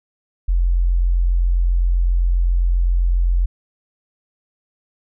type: tone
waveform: sine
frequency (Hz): 43.79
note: F1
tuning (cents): +5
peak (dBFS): -13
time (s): 0.48-3.46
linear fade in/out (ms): 10
effects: none